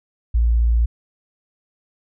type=tone; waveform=sine; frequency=57.7 Hz; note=A#1; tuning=17 cents flat; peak=-13 dBFS; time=0.34-0.86 s; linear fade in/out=10 ms; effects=none